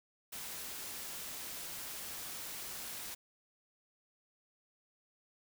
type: noise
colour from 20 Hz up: white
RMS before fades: -44 dBFS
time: 0.32-3.15 s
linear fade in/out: 10 ms
effects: none